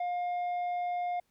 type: tone with tanh clipping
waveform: sine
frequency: 710 Hz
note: F5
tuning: 28 cents sharp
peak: -31 dBFS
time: 0-1.2 s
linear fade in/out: 5 ms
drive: 5 dB
effects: pink hiss -75 dBFS RMS until 1.3 s